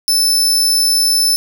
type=tone; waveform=sawtooth; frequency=5274 Hz; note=E8; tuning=in tune; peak=-8 dBFS; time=0.08-1.36 s; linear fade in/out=0 ms; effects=7-bit